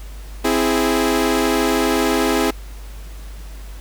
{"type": "chord", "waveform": "sawtooth", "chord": "C augmented", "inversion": "none", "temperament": "equal", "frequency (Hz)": [261.6, 329.6, 415.3], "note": ["C4", "E4", "G#4"], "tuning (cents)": [0, 0, 0], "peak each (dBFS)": -16, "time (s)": [0.44, 2.51], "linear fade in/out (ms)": 10, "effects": ["added 50 Hz sine -31 dBFS peak until 3.8 s", "pink hiss -44 dBFS RMS until 3.8 s"]}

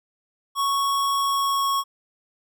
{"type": "tone with pitch glide", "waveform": "square", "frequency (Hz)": [1108.7, 1102.3], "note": ["C#6", "C#6"], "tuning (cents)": [0, -10], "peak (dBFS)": -21, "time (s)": [0.55, 1.84], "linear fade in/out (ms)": 50, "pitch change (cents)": -10, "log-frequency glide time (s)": [1.18, 1.72], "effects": []}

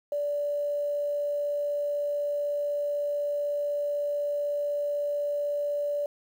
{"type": "tone with quantisation", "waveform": "sine", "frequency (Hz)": 581, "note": "D5", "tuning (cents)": -19, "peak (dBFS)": -26, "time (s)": [0.12, 6.06], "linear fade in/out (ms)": 2, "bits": 9, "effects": []}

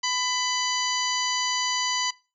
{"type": "harmonic tone with a mistuned harmonic", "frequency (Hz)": 1000, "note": "B5", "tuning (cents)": 21, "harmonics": [1, 2, 3, 4, 5, 6, 7], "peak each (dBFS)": [-30, -31, -31, -35, -30, -31, -34], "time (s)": [0.03, 2.11], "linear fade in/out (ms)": 10, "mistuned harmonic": 5, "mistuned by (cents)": -88, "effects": ["noise-tail reverb RT60 0.3 s tail -21 dB re dry"]}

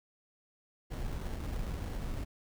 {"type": "noise with sample-and-hold", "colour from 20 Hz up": "brown", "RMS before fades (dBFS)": -37, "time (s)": [0.9, 2.25], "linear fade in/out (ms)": 20, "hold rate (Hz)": 2450, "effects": []}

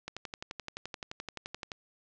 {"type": "click train", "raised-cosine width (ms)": 0.2, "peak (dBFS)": -21, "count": 20, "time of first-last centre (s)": [0.08, 1.718], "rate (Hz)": 11.6, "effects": ["low-pass 7000 Hz 12 dB/octave"]}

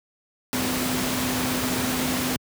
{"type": "tone in noise", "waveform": "sine", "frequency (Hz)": 253.9, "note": "B3", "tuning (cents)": 48, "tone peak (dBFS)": -27, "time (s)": [0.53, 2.36], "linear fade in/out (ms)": 0, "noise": "pink", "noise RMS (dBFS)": -26, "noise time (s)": [0.53, 2.36], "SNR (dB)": -4, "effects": ["high-pass 100 Hz 12 dB/octave"]}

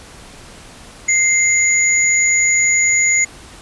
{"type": "tone pair together", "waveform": "sine", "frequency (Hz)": [2093, 6836], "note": ["C7", "G#8"], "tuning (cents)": [0, 49], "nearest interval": "octave + minor sixth", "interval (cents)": 2049, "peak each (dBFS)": -14, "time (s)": [1.08, 3.25], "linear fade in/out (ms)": 10, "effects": ["pink hiss -39 dBFS RMS until 3.61 s", "resampled to 24000 Hz"]}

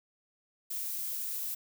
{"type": "noise", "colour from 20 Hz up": "violet", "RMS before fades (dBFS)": -36, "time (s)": [0.7, 1.55], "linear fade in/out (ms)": 10, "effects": []}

